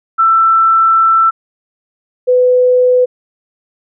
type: tone pair in turn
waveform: sine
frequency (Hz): 1333 / 500.4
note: E6 / B4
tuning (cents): +19 / +23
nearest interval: octave + perfect fourth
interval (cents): 1696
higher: first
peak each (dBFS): -6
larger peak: neither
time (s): 0.18-1.31 / 2.27-3.06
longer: first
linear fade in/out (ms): 20
effects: none